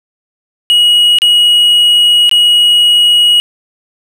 triangle tone with dropouts, 2903 Hz, F#7, 34 cents flat, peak -3 dBFS, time 0.7-3.4 s, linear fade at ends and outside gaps 0 ms, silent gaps 1.186-1.219 / 2.294-2.313 s, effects none

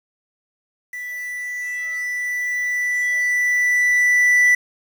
triangle tone with level ramp, 1974 Hz, B6, 1 cent flat, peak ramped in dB -26 to -9 dBFS, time 0.93-4.55 s, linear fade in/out 5 ms, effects 7-bit

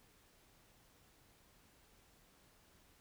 silence, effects pink hiss -68 dBFS RMS until 3 s

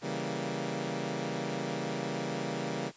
15% pulse chord, C# diminished seventh, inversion none, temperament equal, 138.59 / 164.81 / 196 / 233.1 Hz, C#3 / E3 / G3 / Bb3, 0 / 0 / 0 / 0 cents, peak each -32 dBFS, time 0.01-2.92 s, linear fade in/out 50 ms, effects white hiss -57 dBFS RMS until 2.96 s + resampled to 16000 Hz

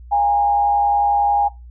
sine tone with frequency modulation, 816 Hz, G#5, 31 cents flat, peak -13 dBFS, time 0.11-1.49 s, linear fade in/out 20 ms, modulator 111 Hz, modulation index 0.38, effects noise-tail reverb RT60 0.2 s tail -18 dB re dry + added 60 Hz sine -36 dBFS peak until 1.7 s

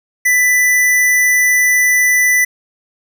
square tone, 1988 Hz, B6, 11 cents sharp, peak -10 dBFS, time 0.25-2.45 s, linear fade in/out 10 ms, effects none

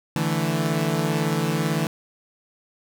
sawtooth chord, D suspended second, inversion none, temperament equal, 146.83 / 164.81 / 220 Hz, D3 / E3 / A3, 0 / 0 / 0 cents, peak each -22 / -20 / -24 dBFS, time 0.16-1.87 s, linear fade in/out 0 ms, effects none

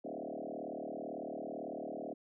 sine tone with frequency modulation, 466.2 Hz, A#4, in tune, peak -39 dBFS, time 0.04-2.14 s, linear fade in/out 10 ms, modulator 38 Hz, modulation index 6.2, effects none

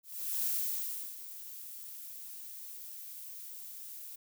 violet noise with ADSR envelope, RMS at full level -32 dBFS, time 0.03-4.16 s, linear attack 420 ms, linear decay 700 ms, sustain -14 dB, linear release 9 ms, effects none

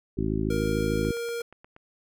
harmonic tone, 53.4 Hz, G#1, 49 cents sharp, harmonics 1 / 2 / 3 / 4 / 5 / 6 / 7, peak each -32 / -32 / -32 / -32 / -32 / -32 / -32 dBFS, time 0.17-1.12 s, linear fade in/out 10 ms
square tone, 468.9 Hz, A#4, 10 cents sharp, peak -30 dBFS, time 0.5-1.42 s, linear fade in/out 5 ms
click train, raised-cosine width 0.5 ms, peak -33 dBFS, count 7, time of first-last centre 1.05-1.764 s, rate 8.4 Hz
effects none

